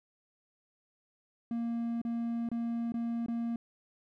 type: tone with dropouts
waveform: triangle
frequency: 233.1 Hz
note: A#3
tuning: in tune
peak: -29 dBFS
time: 1.51-3.56 s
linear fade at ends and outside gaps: 2 ms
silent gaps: 2.016-2.05 / 2.489-2.515 / 2.921-2.941 / 3.262-3.283 s
effects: none